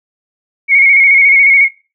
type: tone with vibrato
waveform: sine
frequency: 2200 Hz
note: C#7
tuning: 14 cents flat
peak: -4 dBFS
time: 0.68-1.69 s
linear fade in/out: 50 ms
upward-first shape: square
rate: 14 Hz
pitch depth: 35 cents each way
effects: noise-tail reverb RT60 0.3 s tail -20 dB re dry